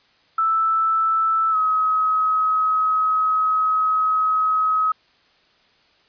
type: tone with pitch glide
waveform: sine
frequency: 1318.5 to 1273.6 Hz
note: E6 to D#6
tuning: 0 to +40 cents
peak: -16 dBFS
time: 0.38-4.92 s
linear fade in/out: 5 ms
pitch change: -60 cents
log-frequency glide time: 1.51-1.56 s
effects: white hiss -58 dBFS RMS until 6.08 s + resampled to 11025 Hz